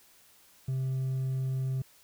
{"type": "tone with hard clipping", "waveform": "sine", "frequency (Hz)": 131.6, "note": "C3", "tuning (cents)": 10, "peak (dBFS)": -29, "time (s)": [0.68, 1.82], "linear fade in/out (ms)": 5, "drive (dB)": 2, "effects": ["white hiss -60 dBFS RMS until 2.03 s"]}